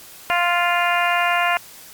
harmonic tone, 349.2 Hz, F4, in tune, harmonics 2 / 3 / 4 / 5 / 6 / 7 / 8, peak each -21 / -23 / -24 / -25 / -26 / -26 / -27 dBFS, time 0.3-1.57 s, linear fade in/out 0 ms, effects white hiss -42 dBFS RMS until 1.93 s + Opus 48 kbps

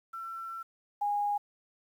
sine tone pair in turn, 1346 / 821.2 Hz, E6 / G#5, +36 / -20 cents, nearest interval major sixth, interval 856 cents, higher first, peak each -37 / -27 dBFS, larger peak second, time 0.13-0.63 / 1.01-1.38 s, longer first, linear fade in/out 10 ms, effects 10-bit

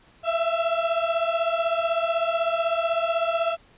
35% pulse beating tone pair, 659.3 / 675.3 Hz, E5 / E5, 0 / +42 cents, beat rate 16 Hz, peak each -23 dBFS, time 0.23-3.57 s, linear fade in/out 50 ms, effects pink hiss -56 dBFS RMS until 3.77 s + resampled to 8000 Hz

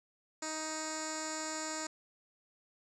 10% pulse tone with low-pass filter, 313.2 Hz, D#4, 11 cents sharp, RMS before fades -39 dBFS, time 0.42-1.87 s, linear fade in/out 5 ms, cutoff 6900 Hz, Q 9.6, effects none

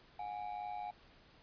triangle ring-modulated tone, 776 Hz, G5, 18 cents flat, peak -35 dBFS, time 0.19-0.91 s, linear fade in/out 5 ms, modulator 51.8 Hz, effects pink hiss -63 dBFS RMS until 1.42 s + resampled to 11025 Hz

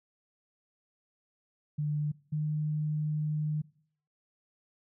sine tone pair in turn, 149.1 / 152.06 Hz, D3 / D#3, +27 / -39 cents, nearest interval unison, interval 34 cents, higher second, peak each -28 dBFS, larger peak neither, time 1.78-2.12 / 2.32-3.62 s, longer second, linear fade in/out 10 ms, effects noise-tail reverb RT60 0.6 s tail -22 dB re dry

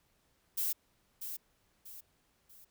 violet noise with echo, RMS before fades -33 dBFS, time 0.57-0.73 s, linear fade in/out 10 ms, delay 640 ms, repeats 3, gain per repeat -8 dB, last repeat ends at 2.65 s, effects pink hiss -73 dBFS RMS until 2.7 s

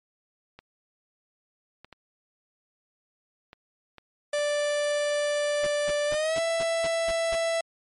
clicks, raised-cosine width 0.3 ms, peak -29 dBFS, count 6, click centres 0.59 / 1.846 / 1.927 / 3.531 / 3.983 / 4.387 s
45% pulse tone with pitch glide, 587.3 to 663 Hz, D5 to E5, 0 to +10 cents, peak -24 dBFS, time 4.33-7.61 s, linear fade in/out 5 ms, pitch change +210 cents, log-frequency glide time 6.07-6.4 s
pink noise bursts, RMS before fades -36 dBFS, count 8, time 5.63-7.358 s, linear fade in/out 10 ms, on 41 ms, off 200 ms
effects MP3 48 kbps

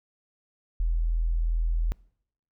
sine tone, 41.27 Hz, E1, 3 cents sharp, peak -22 dBFS, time 0.8-1.92 s, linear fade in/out 0 ms, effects noise-tail reverb RT60 0.7 s tail -25 dB re dry

